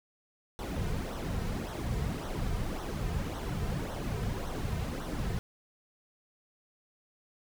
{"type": "noise with flanger", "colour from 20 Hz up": "brown", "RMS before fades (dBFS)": -34, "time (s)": [0.59, 5.39], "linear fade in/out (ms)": 0, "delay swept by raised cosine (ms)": [0.41, 3.61], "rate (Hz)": 1.8, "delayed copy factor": -0.65, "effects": []}